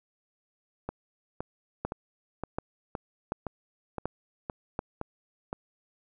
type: two click trains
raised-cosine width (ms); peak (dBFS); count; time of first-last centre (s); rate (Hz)
1; -16 / -19; 5 / 10; 1.85-4.791 / 0.89-5.529; 1.36 / 1.94
effects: none